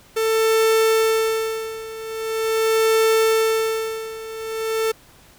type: tone with tremolo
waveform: 45% pulse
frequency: 444.6 Hz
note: A4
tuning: 18 cents sharp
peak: -14 dBFS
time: 0.16-4.92 s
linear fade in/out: 10 ms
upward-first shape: sine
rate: 0.43 Hz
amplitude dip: 85%
effects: pink hiss -50 dBFS RMS until 5.38 s